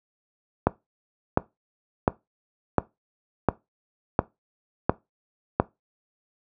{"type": "click train", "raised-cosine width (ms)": 1, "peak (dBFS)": -3, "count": 8, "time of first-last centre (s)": [0.67, 5.6], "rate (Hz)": 1.42, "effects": ["noise-tail reverb RT60 0.2 s tail -19 dB re dry", "high-pass 60 Hz 12 dB/octave"]}